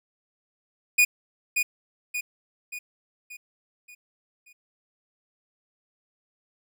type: tone with echo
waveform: 45% pulse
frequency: 2460 Hz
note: D#7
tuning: 20 cents flat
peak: -15 dBFS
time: 0.98-1.05 s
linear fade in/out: 10 ms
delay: 580 ms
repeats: 6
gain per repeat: -6 dB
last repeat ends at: 4.53 s
effects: none